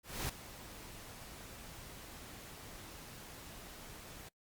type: noise with ADSR envelope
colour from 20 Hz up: pink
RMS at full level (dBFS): -37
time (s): 0.03-4.29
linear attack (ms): 260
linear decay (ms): 7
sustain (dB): -14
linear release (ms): 8
effects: noise-tail reverb RT60 0.1 s tail -24 dB re dry + Opus 48 kbps